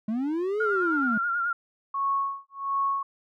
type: linear two-way sweep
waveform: triangle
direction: up then down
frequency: 207.7 to 442.7 to 207.7 Hz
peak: -23 dBFS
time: 0.08-1.18 s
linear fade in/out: 5 ms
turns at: 0.62 s
type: tone with vibrato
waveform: sine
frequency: 1396.9 Hz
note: F6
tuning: in tune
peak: -24 dBFS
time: 0.6-1.53 s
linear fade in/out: 5 ms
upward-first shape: sine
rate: 9.4 Hz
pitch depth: 49 cents each way
type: tone with tremolo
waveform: sine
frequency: 1103 Hz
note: C#6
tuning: 9 cents flat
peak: -22 dBFS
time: 1.94-3.03 s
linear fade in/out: 5 ms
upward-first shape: sine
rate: 1.4 Hz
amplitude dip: 100%
effects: none